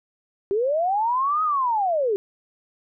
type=linear two-way sweep; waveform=sine; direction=up then down; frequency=380 to 1276 to 380 Hz; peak=-19 dBFS; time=0.51-2.16 s; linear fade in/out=0 ms; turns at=1.43 s; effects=none